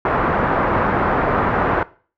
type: low-pass noise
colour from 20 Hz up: white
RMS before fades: -18 dBFS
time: 0.05-1.83 s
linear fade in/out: 2 ms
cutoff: 1400 Hz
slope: 24 dB/octave
effects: noise-tail reverb RT60 0.4 s tail -19 dB re dry